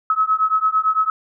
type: beating tone pair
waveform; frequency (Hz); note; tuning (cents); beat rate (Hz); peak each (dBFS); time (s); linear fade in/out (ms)
sine; 1282 / 1290.9; E6 / E6; -49 / -37; 8.9; -18; 0.1-1.1; 2
effects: none